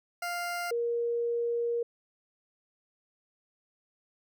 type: tone pair in turn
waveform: 20% pulse / sine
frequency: 699 / 471.2 Hz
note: F5 / A#4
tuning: +1 / +19 cents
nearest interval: perfect fifth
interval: 682 cents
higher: first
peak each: -27 / -27 dBFS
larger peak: neither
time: 0.22-0.71 / 0.71-1.83 s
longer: second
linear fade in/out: 5 ms
effects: none